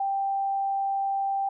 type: tone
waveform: sine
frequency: 786 Hz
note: G5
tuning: 4 cents sharp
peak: -24 dBFS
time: 0-1.49 s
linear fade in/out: 5 ms
effects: none